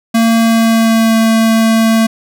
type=tone with pitch glide; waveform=square; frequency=227.8 to 224.3 Hz; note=A#3 to A3; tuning=-40 to +34 cents; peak=-8 dBFS; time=0.14-2.07 s; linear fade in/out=10 ms; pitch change=-26 cents; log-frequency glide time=0.38-1.2 s; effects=none